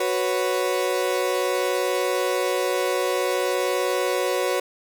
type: chord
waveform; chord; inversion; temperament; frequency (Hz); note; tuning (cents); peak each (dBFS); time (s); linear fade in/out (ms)
35% pulse; F# suspended fourth; none; equal; 370 / 493.9 / 554.4; F#4 / B4 / C#5; 0 / 0 / 0; -24; 0-4.6; 5
effects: none